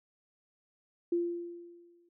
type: tone with exponential decay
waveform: sine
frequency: 345 Hz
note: F4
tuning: 21 cents flat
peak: -25 dBFS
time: 1.12-2.09 s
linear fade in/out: 5 ms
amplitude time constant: 210 ms
effects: none